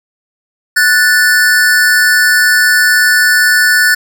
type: tone pair together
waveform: square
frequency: 1479.1 / 1759 Hz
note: F#6 / A6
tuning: -1 / -1 cents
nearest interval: minor third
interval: 300 cents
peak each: -10 dBFS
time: 0.76-3.95 s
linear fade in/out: 10 ms
effects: none